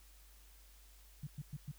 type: tone bursts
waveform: sine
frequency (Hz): 144.5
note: D3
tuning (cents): -28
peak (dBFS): -40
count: 4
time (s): 1.23-1.716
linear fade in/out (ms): 5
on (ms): 39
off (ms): 110
effects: added 50 Hz sine -59 dBFS peak until 1.78 s + white hiss -65 dBFS RMS until 1.78 s